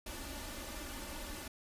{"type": "noise with comb filter", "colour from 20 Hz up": "pink", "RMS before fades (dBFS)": -44, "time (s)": [0.06, 1.48], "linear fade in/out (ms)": 5, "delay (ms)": 3.4, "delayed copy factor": 0.7, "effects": ["resampled to 32000 Hz"]}